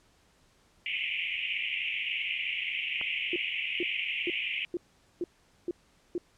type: band-pass noise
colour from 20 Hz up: white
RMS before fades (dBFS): -33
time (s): 0.86-4.65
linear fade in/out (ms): 0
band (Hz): 2100 to 3000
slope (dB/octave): 96
type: click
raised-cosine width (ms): 0.5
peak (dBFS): -25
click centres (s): 3.013
type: tone bursts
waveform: sine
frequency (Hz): 349.2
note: F4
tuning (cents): 0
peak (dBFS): -28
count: 7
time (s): 3.33-6.18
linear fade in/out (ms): 2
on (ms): 30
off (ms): 440
effects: pink hiss -65 dBFS RMS until 6.37 s + low-pass 9000 Hz 12 dB/octave